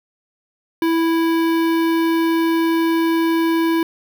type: tone with notch filter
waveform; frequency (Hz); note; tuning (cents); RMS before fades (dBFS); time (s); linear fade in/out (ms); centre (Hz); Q
square; 329.6; E4; 0; -17; 0.82-3.83; 2; 7300; 0.54
effects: none